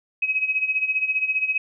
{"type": "tone with tremolo", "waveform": "sine", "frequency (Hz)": 2544, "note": "D#7", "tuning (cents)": 38, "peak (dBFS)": -17, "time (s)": [0.22, 1.58], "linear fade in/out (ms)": 5, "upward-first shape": "sine", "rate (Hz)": 15, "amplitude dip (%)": 75, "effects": []}